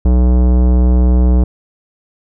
sine tone with tanh clipping, 61.74 Hz, B1, in tune, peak -9 dBFS, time 0.05-1.44 s, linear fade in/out 5 ms, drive 18 dB, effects none

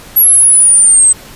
sine exponential sweep, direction down, 11570 to 8150 Hz, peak -3 dBFS, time 0.16-1.13 s, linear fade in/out 10 ms, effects pink hiss -34 dBFS RMS until 1.35 s + resampled to 32000 Hz

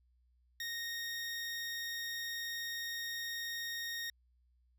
20% pulse tone, 1859 Hz, A#6, 5 cents flat, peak -33 dBFS, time 0.6-4.1 s, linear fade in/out 2 ms, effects added 61 Hz sine -68 dBFS peak until 4.78 s

